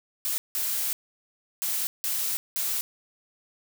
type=noise bursts at uneven times; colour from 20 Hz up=blue; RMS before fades=-28 dBFS; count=5; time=0.25-0.38 / 0.55-0.93 / 1.62-1.87 / 2.04-2.37 / 2.56-2.81 s; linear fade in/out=0 ms; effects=none